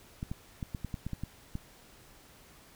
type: clicks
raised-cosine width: 5 ms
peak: -23 dBFS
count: 10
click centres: 0.229 / 0.315 / 0.628 / 0.748 / 0.847 / 0.942 / 1.066 / 1.133 / 1.236 / 1.554 s
effects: pink hiss -57 dBFS RMS until 2.75 s